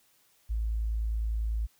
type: tone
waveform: sine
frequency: 55 Hz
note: A1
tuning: in tune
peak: -27 dBFS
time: 0.49-1.67 s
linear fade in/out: 20 ms
effects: white hiss -66 dBFS RMS until 1.79 s